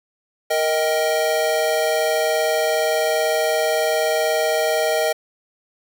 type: chord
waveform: square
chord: Eb major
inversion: second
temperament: equal with one note detuned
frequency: 466.2 / 628.8 / 784 Hz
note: Bb4 / Eb5 / G5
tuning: 0 / +18 / 0 cents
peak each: -24 / -20 / -26 dBFS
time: 0.5-5.13 s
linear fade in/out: 10 ms
effects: none